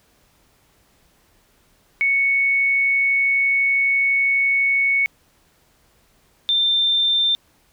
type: tone pair in turn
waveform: sine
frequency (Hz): 2217 / 3581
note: C#7 / A7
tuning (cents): 0 / +30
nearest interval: minor sixth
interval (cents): 830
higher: second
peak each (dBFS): -15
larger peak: neither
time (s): 2.01-5.06 / 6.49-7.35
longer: first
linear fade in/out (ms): 0
effects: pink hiss -59 dBFS RMS until 7.72 s